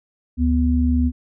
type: tone pair together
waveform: sine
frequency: 73.42 / 247 Hz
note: D2 / B3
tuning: 0 / 0 cents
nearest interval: octave + major sixth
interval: 2100 cents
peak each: -17 / -18 dBFS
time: 0.37-1.12 s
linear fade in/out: 50 ms
effects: none